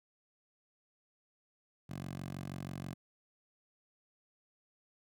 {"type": "tone with high-pass filter", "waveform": "10% pulse", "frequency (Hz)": 46.22, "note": "F#1", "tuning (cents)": -1, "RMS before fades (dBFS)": -43, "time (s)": [1.89, 2.94], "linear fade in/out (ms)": 10, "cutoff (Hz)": 130, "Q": 1.8, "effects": []}